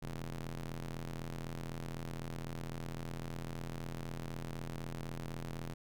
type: ring-modulated tone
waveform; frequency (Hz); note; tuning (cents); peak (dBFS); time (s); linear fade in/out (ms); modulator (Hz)
sawtooth; 83.9; E2; +31; -33; 0.02-5.74; 10; 59.9
effects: none